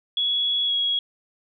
sine tone with pitch glide, 3364 to 3320 Hz, G#7 to G#7, +22 to -1 cents, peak -20 dBFS, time 0.17-0.99 s, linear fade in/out 2 ms, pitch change -23 cents, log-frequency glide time 0.66-0.72 s, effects none

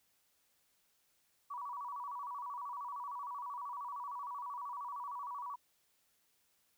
sine tone with vibrato, 1054 Hz, C6, 12 cents sharp, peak -40 dBFS, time 1.5-5.56 s, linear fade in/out 10 ms, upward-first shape square, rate 13 Hz, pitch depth 130 cents each way, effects white hiss -75 dBFS RMS until 6.77 s

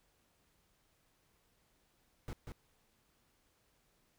brown noise with echo, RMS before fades -42 dBFS, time 2.28-2.33 s, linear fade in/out 0 ms, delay 190 ms, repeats 1, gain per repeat -4 dB, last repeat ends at 2.52 s, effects pink hiss -74 dBFS RMS until 4.18 s

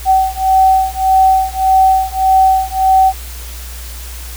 sine beating tone pair, 761 / 762.7 Hz, F#5 / G5, +48 / -48 cents, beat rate 1.7 Hz, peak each -11 dBFS, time 0.05-3.13 s, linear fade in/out 50 ms, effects added 60 Hz sine -26 dBFS peak until 4.36 s + white hiss -32 dBFS RMS until 4.36 s

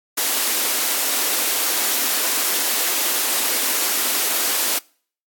white high-pass noise, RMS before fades -20 dBFS, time 0.17-4.79 s, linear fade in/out 10 ms, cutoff 240 Hz, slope 48 dB/octave, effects noise-tail reverb RT60 0.5 s tail -26 dB re dry + AAC 64 kbps

